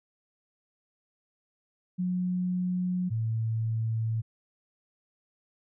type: tone pair in turn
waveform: sine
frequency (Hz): 181.2 / 112.25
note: F#3 / A2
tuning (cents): -36 / +35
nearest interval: minor sixth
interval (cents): 829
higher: first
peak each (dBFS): -26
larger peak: neither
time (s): 1.98-3.1 / 3.1-4.22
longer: neither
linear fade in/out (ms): 20
effects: none